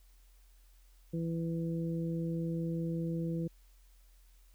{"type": "harmonic tone", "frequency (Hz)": 165.9, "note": "E3", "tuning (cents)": 11, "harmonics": [1, 2, 3], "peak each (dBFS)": [-33, -39, -43], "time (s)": [1.13, 3.48], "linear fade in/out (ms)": 10, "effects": ["added 43 Hz sine -58 dBFS peak until 4.54 s", "white hiss -70 dBFS RMS until 4.54 s"]}